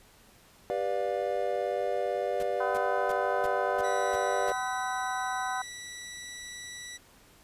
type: chord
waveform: triangle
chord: G dominant seventh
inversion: none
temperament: just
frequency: 392 / 490 / 588 / 705.6 Hz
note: G4 / B4 / D5 / F5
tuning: 0 / -14 / +2 / +18 cents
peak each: -33 / -31 / -30 / -32 dBFS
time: 0.7-4.52 s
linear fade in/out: 0 ms
type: noise bursts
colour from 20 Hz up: pink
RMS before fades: -43 dBFS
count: 7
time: 2.4-4.502 s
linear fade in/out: 0 ms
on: 26 ms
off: 320 ms
type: harmonic tone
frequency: 252.5 Hz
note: B3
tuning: 39 cents sharp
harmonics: 3 / 4 / 5 / 6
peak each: -33 / -35 / -39 / -36 dBFS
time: 2.6-5.62 s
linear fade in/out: 5 ms
type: tone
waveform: 15% pulse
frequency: 1955 Hz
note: B6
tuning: 18 cents flat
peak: -34 dBFS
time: 3.83-6.98 s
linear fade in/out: 20 ms
effects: pink hiss -58 dBFS RMS until 7.43 s + resampled to 32000 Hz